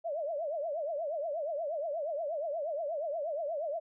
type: tone with vibrato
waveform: sine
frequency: 619 Hz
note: D#5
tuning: 9 cents flat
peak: -32 dBFS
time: 0.04-3.8 s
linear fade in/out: 20 ms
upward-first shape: triangle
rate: 8.4 Hz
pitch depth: 210 cents each way
effects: none